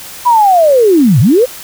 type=linear two-way sweep; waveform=sine; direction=down then up; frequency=1000 to 103.83 to 534 Hz; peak=-4 dBFS; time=0.25-1.46 s; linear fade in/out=20 ms; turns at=1.2 s; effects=white hiss -29 dBFS RMS until 1.63 s